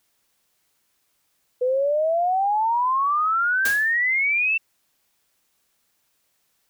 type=exponential sweep; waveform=sine; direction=up; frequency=492.6 to 2696 Hz; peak=-18 dBFS; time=1.61-4.58 s; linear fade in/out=10 ms
type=noise with exponential decay; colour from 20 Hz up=white; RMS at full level=-24 dBFS; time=3.65-3.95 s; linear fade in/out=5 ms; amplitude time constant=65 ms
effects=white hiss -69 dBFS RMS until 6.69 s